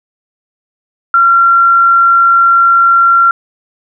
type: tone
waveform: sine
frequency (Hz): 1371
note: F6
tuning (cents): -32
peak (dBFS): -4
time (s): 1.14-3.31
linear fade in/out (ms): 2
effects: none